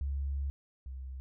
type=tone pair in turn; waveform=sine; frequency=69.3 / 65.53 Hz; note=C#2 / C2; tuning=0 / +3 cents; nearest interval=minor second; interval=97 cents; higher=first; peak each=-31 / -39 dBFS; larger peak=first; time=0.01-0.5 / 0.86-1.2 s; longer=first; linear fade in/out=0 ms; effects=none